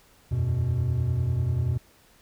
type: chord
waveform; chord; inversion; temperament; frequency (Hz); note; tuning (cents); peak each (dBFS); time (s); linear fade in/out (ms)
triangle; E suspended second; none; equal; 82.41 / 92.5 / 123.47; E2 / F#2 / B2; 0 / 0 / 0; -27 / -26 / -22; 0.31-1.78; 10
effects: tanh soft clip ceiling -14 dBFS + pink hiss -58 dBFS RMS until 2.21 s